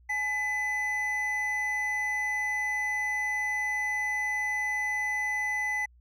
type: tone pair together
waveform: triangle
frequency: 842 / 2003 Hz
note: G#5 / B6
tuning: +24 / +24 cents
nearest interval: octave + minor third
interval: 1500 cents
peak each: -34 / -26 dBFS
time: 0.09-5.86 s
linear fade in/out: 10 ms
effects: added 60 Hz sine -55 dBFS peak until 6 s